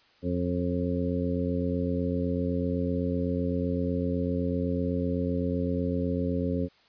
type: harmonic tone with a mistuned harmonic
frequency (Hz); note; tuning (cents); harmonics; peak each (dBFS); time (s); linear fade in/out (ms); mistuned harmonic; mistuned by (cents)
87.9; F2; +12; 1 / 2 / 3 / 4 / 5 / 6; -32 / -31 / -30 / -41 / -34 / -35; 0.22-6.69; 50; 6; +29
effects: white hiss -61 dBFS RMS until 6.88 s + resampled to 11025 Hz